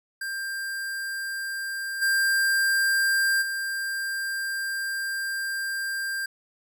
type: tone with level steps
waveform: square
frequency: 1589 Hz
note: G6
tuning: 23 cents sharp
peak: -30 / -21 / -28 dBFS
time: 0.21-6.26 s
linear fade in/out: 5 ms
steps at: 2.01 / 3.41 s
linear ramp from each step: 20 ms
effects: none